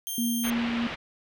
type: tone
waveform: 5% pulse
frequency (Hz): 3176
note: G7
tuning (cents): +22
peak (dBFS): -22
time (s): 0.07-0.5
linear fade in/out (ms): 0
type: tone with tremolo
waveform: sine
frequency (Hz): 235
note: A#3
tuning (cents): +14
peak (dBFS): -24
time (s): 0.18-0.87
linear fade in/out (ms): 2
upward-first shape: triangle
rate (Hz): 3.3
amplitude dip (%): 30
type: low-pass noise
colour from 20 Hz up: white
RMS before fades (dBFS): -35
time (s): 0.43-0.96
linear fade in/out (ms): 20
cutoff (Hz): 3100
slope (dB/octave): 24
effects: none